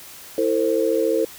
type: chord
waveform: sine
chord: A minor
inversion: second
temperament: equal with one note detuned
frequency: 329.6 / 449 / 523.3 Hz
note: E4 / A4 / C5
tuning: 0 / +35 / 0 cents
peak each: -23 / -20 / -22 dBFS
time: 0.38-1.25 s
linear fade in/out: 2 ms
effects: white hiss -41 dBFS RMS until 1.38 s